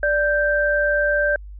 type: tone pair together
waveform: sine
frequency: 587.3 / 1567.9 Hz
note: D5 / G6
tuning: 0 / 0 cents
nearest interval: octave + perfect fourth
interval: 1700 cents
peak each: -19 dBFS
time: 0.03-1.36 s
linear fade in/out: 2 ms
effects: added 50 Hz sine -34 dBFS peak until 1.59 s